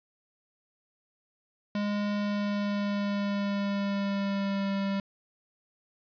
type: tone with pitch glide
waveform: square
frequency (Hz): 205.7 to 196.98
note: G#3 to G3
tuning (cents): -16 to +9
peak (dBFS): -28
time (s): 1.75-5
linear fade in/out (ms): 2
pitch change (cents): -75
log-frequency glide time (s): 2.15-4.72
effects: resampled to 11025 Hz + 9-bit